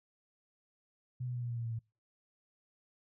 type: tone with pitch steps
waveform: sine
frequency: 125.5 / 123.7 / 121.93 / 120.18 / 118.46 / 116.76 / 115.08 / 113.43 Hz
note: B2 / B2 / B2 / B2 / A#2 / A#2 / A#2 / A#2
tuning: +28 / +3 / -22 / -47 / +28 / +3 / -22 / -47 cents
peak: -35 dBFS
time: 1.2-1.792 s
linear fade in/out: 10 ms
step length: 74 ms
effects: noise-tail reverb RT60 0.3 s tail -26 dB re dry